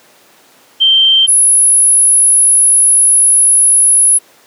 sine tone pair in turn, 3136 / 10548 Hz, G7 / E9, 0 / 0 cents, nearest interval octave + major sixth, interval 2100 cents, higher second, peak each -5 dBFS, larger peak neither, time 0.8-1.27 / 1.27-4.19 s, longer second, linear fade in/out 20 ms, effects pink hiss -45 dBFS RMS until 4.46 s + high-pass 300 Hz 12 dB/octave

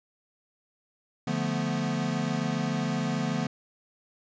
square chord, B half-diminished seventh, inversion first, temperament equal, 146.83 / 174.61 / 220 / 246.9 Hz, D3 / F3 / A3 / B3, 0 / 0 / 0 / 0 cents, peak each -33 dBFS, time 1.27-3.47 s, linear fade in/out 5 ms, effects resampled to 16000 Hz + 10-bit

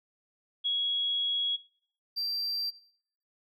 sine / triangle tone pair in turn, 3328 / 4707 Hz, G#7 / D8, +3 / +3 cents, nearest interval tritone, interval 600 cents, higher second, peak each -26 / -28 dBFS, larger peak first, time 0.64-1.57 / 2.16-2.71 s, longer first, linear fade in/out 20 ms, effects noise-tail reverb RT60 0.6 s tail -21 dB re dry

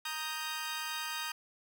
15% pulse chord, Eb major, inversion second, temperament equal, 932.3 / 1244.5 / 1568 Hz, Bb5 / Eb6 / G6, 0 / 0 / 0 cents, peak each -34 / -34 / -34 dBFS, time 0.05-1.32 s, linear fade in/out 5 ms, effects none

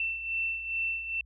sine beating tone pair, 2682 / 2684.4 Hz, E7 / E7, +29 / +31 cents, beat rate 2.4 Hz, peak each -30 / -37 dBFS, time 0-1.21 s, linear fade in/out 2 ms, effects added 60 Hz sine -52 dBFS peak until 1.25 s

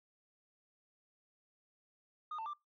sine tone with pitch steps, 1229 / 892 / 1182 Hz, D#6 / A5 / D6, -22 / +23 / +11 cents, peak -37 dBFS, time 2.31-2.535 s, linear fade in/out 5 ms, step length 75 ms, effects noise-tail reverb RT60 0.2 s tail -24 dB re dry + tanh soft clip ceiling -38 dBFS

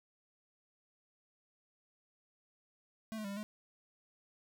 square tone with pitch steps, 220.9 / 214.8 / 198.4 / 199.8 / 212 Hz, A3 / A3 / G3 / G3 / G#3, +7 / -41 / +21 / +33 / +36 cents, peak -40 dBFS, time 3.12-3.43 s, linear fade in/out 0 ms, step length 62 ms, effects none

